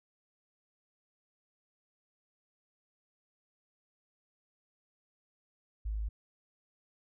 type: tone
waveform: sine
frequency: 53.1 Hz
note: G#1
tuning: 39 cents sharp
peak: -32 dBFS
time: 5.85-6.09 s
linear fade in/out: 10 ms
effects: none